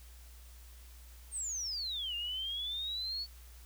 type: exponential two-way sweep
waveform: sine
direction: down then up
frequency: 8820 to 2790 to 4482 Hz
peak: -35 dBFS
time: 1.31-3.27 s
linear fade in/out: 50 ms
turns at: 2.15 s
effects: added 60 Hz sine -51 dBFS peak until 3.65 s + white hiss -60 dBFS RMS until 3.65 s